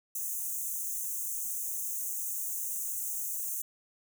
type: high-pass noise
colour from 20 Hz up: white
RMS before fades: -35 dBFS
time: 0.15-3.62 s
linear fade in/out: 5 ms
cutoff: 6100 Hz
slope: 96 dB/octave
effects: none